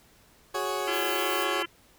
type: chord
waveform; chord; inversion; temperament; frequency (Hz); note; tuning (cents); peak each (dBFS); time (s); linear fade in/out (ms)
20% pulse; F# suspended second; none; equal; 370 / 415.3 / 554.4; F#4 / G#4 / C#5; 0 / 0 / 0; -28; 0.54-1.63; 10
type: harmonic tone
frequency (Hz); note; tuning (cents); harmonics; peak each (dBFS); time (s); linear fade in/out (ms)
340; F4; -46; 1 / 3 / 4 / 5 / 6 / 7 / 8 / 9; -36 / -41 / -36 / -39 / -39 / -41 / -39 / -35; 0.87-1.66; 10
type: noise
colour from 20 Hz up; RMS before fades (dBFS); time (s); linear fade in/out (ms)
violet; -36; 0.91-1.47; 50
effects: pink hiss -59 dBFS RMS until 1.98 s